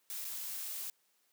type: noise with dropouts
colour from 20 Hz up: blue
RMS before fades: -41 dBFS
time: 0.1-0.9 s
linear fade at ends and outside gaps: 1 ms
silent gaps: 0.246-0.25 s
effects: white hiss -74 dBFS RMS until 1.32 s + high-pass 200 Hz 12 dB/octave